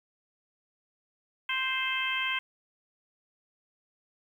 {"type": "harmonic tone", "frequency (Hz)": 523.3, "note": "C5", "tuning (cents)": 0, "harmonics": [2, 3, 4, 5, 6], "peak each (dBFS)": [-36, -35, -33, -33, -34], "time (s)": [1.49, 2.39], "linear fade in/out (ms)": 5, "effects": ["10-bit"]}